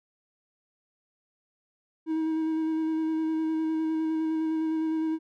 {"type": "tone with vibrato", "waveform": "triangle", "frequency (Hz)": 318.1, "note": "D#4", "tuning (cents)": 38, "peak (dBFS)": -23, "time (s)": [2.06, 5.19], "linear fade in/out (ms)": 50, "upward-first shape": "square", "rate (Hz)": 9.8, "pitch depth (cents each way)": 12, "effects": []}